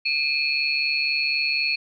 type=tone cluster; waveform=sine; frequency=2428 / 2572 / 4345 Hz; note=D#7 / E7 / C#8; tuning=-43 / -43 / -35 cents; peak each=-25 dBFS; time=0.05-1.76 s; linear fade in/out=10 ms; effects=none